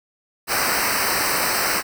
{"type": "noise with comb filter", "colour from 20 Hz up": "pink", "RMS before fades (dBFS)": -21, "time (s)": [0.47, 1.83], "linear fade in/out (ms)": 50, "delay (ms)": 0.29, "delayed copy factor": -0.95, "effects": []}